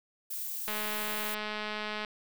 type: noise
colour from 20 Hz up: violet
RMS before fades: -37 dBFS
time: 0.3-1.35 s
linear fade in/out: 10 ms
type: click train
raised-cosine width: 0.3 ms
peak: -20 dBFS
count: 291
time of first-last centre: 0.68-2.048 s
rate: 212 Hz
effects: none